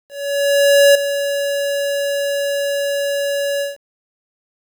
square tone with ADSR envelope, 565 Hz, C#5, 33 cents sharp, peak -7 dBFS, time 0.09-3.77 s, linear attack 860 ms, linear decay 5 ms, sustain -11 dB, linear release 160 ms, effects 8-bit

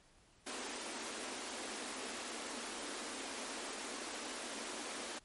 pink high-pass noise, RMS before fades -44 dBFS, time 0.46-5.19 s, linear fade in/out 10 ms, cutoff 220 Hz, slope 96 dB/octave, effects pink hiss -67 dBFS RMS until 5.24 s + MP3 48 kbps

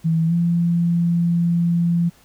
sine tone with pitch glide, 162.9 to 170.9 Hz, E3 to F3, -20 to -37 cents, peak -15 dBFS, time 0.04-2.1 s, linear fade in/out 20 ms, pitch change +83 cents, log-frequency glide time 0.27-0.33 s, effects pink hiss -53 dBFS RMS until 2.24 s

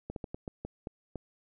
slowing click train, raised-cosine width 2 ms, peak -24 dBFS, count 8, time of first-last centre 0.1-1.157 s, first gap 62 ms, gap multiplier 1.29, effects none

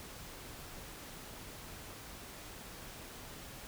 silence, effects pink hiss -49 dBFS RMS until 3.67 s

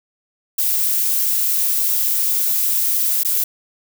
violet noise with dropouts, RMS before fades -18 dBFS, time 0.58-3.44 s, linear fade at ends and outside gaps 5 ms, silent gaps 3.234-3.248 s, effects none

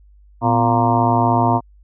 harmonic tone with a mistuned harmonic, 116.54 Hz, A#2, in tune, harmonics 1 / 2 / 3 / 4 / 5 / 6 / 7 / 8 / 9 / 10, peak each -19 / -20 / -25 / -30 / -28 / -19 / -29 / -18 / -24 / -30 dBFS, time 0.41-1.61 s, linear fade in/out 50 ms, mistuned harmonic 2, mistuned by +120 cents, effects added 50 Hz sine -45 dBFS peak until 1.83 s

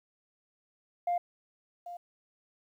sine tone with echo, 701 Hz, F5, 6 cents sharp, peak -25 dBFS, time 1.07-1.18 s, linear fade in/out 5 ms, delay 790 ms, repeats 1, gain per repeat -14 dB, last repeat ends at 1.97 s, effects tanh soft clip ceiling -24 dBFS + 11-bit

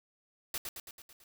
white noise with echo, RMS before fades -36 dBFS, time 0.54-0.58 s, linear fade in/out 2 ms, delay 110 ms, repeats 6, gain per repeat -4 dB, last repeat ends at 1.24 s, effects none

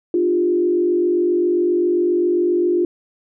sine tone with frequency modulation, 351.5 Hz, F4, 11 cents sharp, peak -14 dBFS, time 0.14-2.85 s, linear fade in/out 2 ms, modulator 47.5 Hz, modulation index 0.71, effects none

